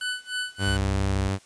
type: tone with tremolo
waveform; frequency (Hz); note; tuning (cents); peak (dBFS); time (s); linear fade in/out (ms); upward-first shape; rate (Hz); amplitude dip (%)
25% pulse; 1495; F#6; +17; -22; 0.01-0.77; 2; sine; 3.3; 95
type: tone with pitch glide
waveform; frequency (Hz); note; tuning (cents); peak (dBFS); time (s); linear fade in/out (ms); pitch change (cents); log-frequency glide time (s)
sawtooth; 98 to 96.99; G2 to G2; 0 to -18; -20; 0.58-1.39; 50; -18; 1.09-1.19
type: tone with vibrato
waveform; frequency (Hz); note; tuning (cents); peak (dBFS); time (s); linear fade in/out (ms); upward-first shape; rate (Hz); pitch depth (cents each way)
sine; 65.41; C2; 0; -26; 0.67-1.29; 5; sine; 12; 23
effects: white hiss -55 dBFS RMS until 1.45 s + resampled to 22050 Hz